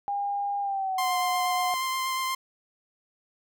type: tone with pitch glide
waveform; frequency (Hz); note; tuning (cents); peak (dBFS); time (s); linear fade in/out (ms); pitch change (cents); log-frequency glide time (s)
sine; 807 to 727.3; G#5 to F#5; -50 to -30; -26; 0.08-1.74; 0; -180; 0.61-1.13
type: tone with vibrato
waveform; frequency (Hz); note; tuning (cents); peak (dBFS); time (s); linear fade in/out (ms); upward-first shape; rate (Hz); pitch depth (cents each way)
sawtooth; 1046.5; C6; 0; -23; 0.98-2.35; 5; sine; 8.4; 12
effects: none